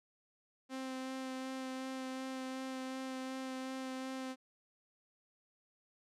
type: tone with vibrato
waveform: sawtooth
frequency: 261.6 Hz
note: C4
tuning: in tune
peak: -36 dBFS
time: 0.69-4.36 s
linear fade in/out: 50 ms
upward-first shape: sine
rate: 2.7 Hz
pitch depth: 11 cents each way
effects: low-pass 9000 Hz 12 dB/octave